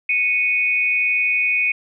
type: tone pair together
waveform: sine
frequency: 2210 / 2489 Hz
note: C#7 / D#7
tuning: -6 / 0 cents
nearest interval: major second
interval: 206 cents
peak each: -21 / -17 dBFS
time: 0.09-1.72 s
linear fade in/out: 5 ms
effects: none